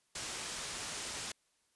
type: low-pass noise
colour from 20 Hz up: white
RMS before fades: -42 dBFS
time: 0.15-1.32 s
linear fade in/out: 5 ms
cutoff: 8800 Hz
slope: 24 dB/octave
effects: white hiss -75 dBFS RMS until 1.75 s + resampled to 24000 Hz